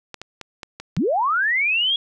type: clicks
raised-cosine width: 0.2 ms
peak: -16 dBFS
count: 6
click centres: 0.143 / 0.216 / 0.413 / 0.632 / 0.8 / 0.966 s
type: linear sweep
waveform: sine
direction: up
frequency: 130.81 to 3347 Hz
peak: -17 dBFS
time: 0.97-1.96 s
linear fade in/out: 2 ms
effects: none